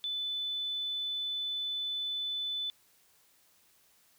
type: tone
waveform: sine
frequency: 3500 Hz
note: A7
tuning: 10 cents flat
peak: -32 dBFS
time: 0.04-2.7 s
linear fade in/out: 0 ms
effects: white hiss -66 dBFS RMS until 4.18 s